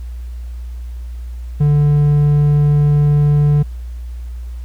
triangle tone, 146.83 Hz, D3, in tune, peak -7 dBFS, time 1.6-3.63 s, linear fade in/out 10 ms, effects added 60 Hz sine -24 dBFS peak until 4.64 s + pink hiss -51 dBFS RMS until 4.64 s

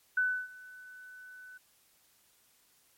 sine tone with ADSR envelope, 1500 Hz, F#6, 23 cents sharp, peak -24 dBFS, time 0.17-1.58 s, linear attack 6 ms, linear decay 300 ms, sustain -23 dB, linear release 10 ms, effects white hiss -67 dBFS RMS until 2.97 s + MP3 64 kbps

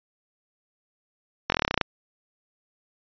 slowing click train, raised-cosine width 0.3 ms, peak -5 dBFS, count 12, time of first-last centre 1.5-1.813 s, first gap 22 ms, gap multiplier 1.05, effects resampled to 11025 Hz

